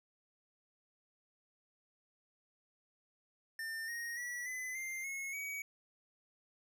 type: tone with pitch steps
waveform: square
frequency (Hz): 1800 / 1869.9 / 1942.6 / 2018 / 2097 / 2178 / 2263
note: A6 / A#6 / B6 / B6 / C7 / C#7 / C#7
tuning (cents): +39 / +5 / -29 / +37 / +3 / -31 / +35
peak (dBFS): -40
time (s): 3.59-5.62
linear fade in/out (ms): 2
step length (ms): 290
effects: none